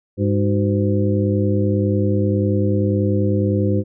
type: harmonic tone with a mistuned harmonic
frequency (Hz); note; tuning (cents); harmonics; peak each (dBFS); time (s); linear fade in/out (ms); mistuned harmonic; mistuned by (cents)
101.8; G#2; -34; 1 / 2 / 3 / 4 / 5; -18 / -21 / -23 / -24 / -25; 0.17-3.84; 50; 4; -140
effects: none